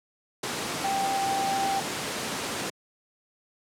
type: tone in noise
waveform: sine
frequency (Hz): 784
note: G5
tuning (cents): 0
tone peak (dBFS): -25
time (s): 0.84-1.8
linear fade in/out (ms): 5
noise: pink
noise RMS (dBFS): -30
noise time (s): 0.43-2.7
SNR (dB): +2
effects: high-pass 200 Hz 12 dB/octave + low-pass 10000 Hz 12 dB/octave